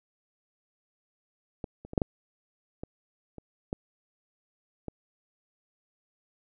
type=clicks; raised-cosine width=2 ms; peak=-21 / -30 / -25 / -9 / -12 / -23 / -29 / -17 / -22 dBFS; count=9; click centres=1.642 / 1.85 / 1.934 / 1.978 / 2.018 / 2.835 / 3.383 / 3.729 / 4.883 s; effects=none